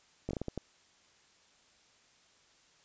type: slowing click train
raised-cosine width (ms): 2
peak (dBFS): -22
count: 7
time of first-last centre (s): 0.29-0.577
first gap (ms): 18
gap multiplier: 1.39
effects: white hiss -65 dBFS RMS until 2.84 s + resampled to 16000 Hz